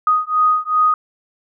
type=beating tone pair; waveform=sine; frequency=1244.5 / 1247.1 Hz; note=D#6 / D#6; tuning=0 / +4 cents; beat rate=2.6 Hz; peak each=-16 dBFS; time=0.07-0.94 s; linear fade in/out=2 ms; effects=none